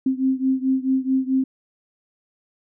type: beating tone pair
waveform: sine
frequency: 261.6 / 266.2 Hz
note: C4 / C4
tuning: 0 / +30 cents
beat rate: 4.6 Hz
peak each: -20 / -22 dBFS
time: 0.06-1.44 s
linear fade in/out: 5 ms
effects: none